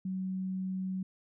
sine tone, 187.8 Hz, F#3, 26 cents sharp, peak -32 dBFS, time 0.05-1.03 s, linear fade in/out 5 ms, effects none

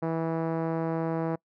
5% pulse tone with low-pass filter, 163.3 Hz, E3, 16 cents flat, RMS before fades -29 dBFS, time 0.02-1.36 s, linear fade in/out 10 ms, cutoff 580 Hz, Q 0.71, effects noise-tail reverb RT60 0.1 s tail -25 dB re dry

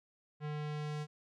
square tone with low-pass filter sweep, 150 Hz, D3, 37 cents sharp, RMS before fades -39 dBFS, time 0.4-1.07 s, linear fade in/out 50 ms, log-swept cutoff 2500 to 6900 Hz, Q 0.8, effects none

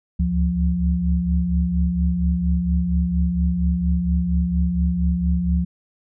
sine tone cluster, 68.9 / 73.2 / 176 Hz, C#2 / D2 / F3, -10 / -5 / +14 cents, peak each -23 / -22 / -20 dBFS, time 0.19-5.65 s, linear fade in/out 10 ms, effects none

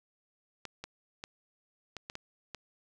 clicks, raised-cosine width 0.2 ms, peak -23 dBFS, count 7, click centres 0.653 / 0.84 / 1.239 / 1.967 / 2.099 / 2.154 / 2.547 s, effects none

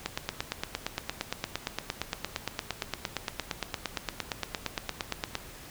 click train, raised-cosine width 0.2 ms, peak -12 dBFS, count 47, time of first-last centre 0.06-5.353 s, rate 8.69 Hz, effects pink hiss -47 dBFS RMS until 5.7 s

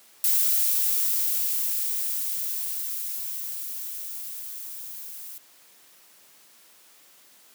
violet noise with level ramp, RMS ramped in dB -21 to -40 dBFS, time 0.24-5.38 s, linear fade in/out 2 ms, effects white hiss -55 dBFS RMS until 7.54 s + high-pass 200 Hz 12 dB/octave

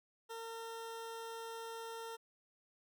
20% pulse tone, 455.8 Hz, A#4, 39 cents flat, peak -39 dBFS, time 0.29-2.17 s, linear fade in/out 20 ms, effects none

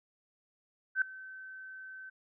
sine tone with ADSR envelope, 1535 Hz, G6, 37 cents flat, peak -23 dBFS, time 0.95-2.1 s, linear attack 67 ms, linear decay 3 ms, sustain -21 dB, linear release 11 ms, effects none

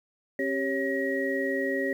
sine tone cluster, 270.2 / 391.8 / 552 / 1900 Hz, C#4 / G4 / C#5 / A#6, -44 / -1 / -7 / +33 cents, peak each -31 dBFS, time 0.39-1.93 s, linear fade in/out 2 ms, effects 9-bit

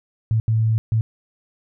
sine tone bursts at uneven times, 111.2 Hz, A2, 19 cents sharp, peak -15 dBFS, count 3, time 0.31-0.4 / 0.48-0.78 / 0.92-1.01 s, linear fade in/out 0 ms, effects none

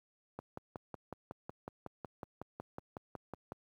click train, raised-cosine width 1 ms, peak -28 dBFS, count 18, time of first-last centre 0.39-3.521 s, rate 5.43 Hz, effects high-pass 80 Hz 12 dB/octave + 11-bit

